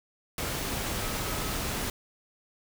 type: tone in noise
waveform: sine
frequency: 1283 Hz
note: E6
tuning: 47 cents flat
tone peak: -43 dBFS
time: 1.01-1.56 s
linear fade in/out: 2 ms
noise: pink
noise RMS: -32 dBFS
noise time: 0.38-1.9 s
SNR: -14 dB
effects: none